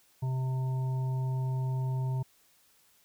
harmonic tone, 130 Hz, C3, 11 cents flat, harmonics 1 / 3 / 5 / 7, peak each -28 / -47 / -50 / -45 dBFS, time 0.22-2.23 s, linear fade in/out 10 ms, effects white hiss -65 dBFS RMS until 3.04 s

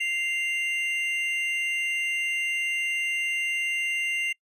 triangle tone pair together, 2093 / 2776 Hz, C7 / F7, 0 / -11 cents, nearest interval perfect fourth, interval 489 cents, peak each -26 dBFS, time 0-4.33 s, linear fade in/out 10 ms, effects noise-tail reverb RT60 0.1 s tail -26 dB re dry + resampled to 32000 Hz

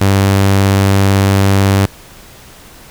sawtooth tone, 98 Hz, G2, in tune, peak -4 dBFS, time 0.01-1.86 s, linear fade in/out 5 ms, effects pink hiss -38 dBFS RMS until 2.9 s

